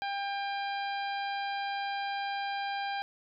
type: harmonic tone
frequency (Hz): 798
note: G5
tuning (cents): +31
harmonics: 1 / 2 / 3 / 4 / 5 / 6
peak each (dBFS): -33 / -39 / -43 / -45 / -47 / -49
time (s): 0.02-3.02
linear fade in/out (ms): 0
effects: none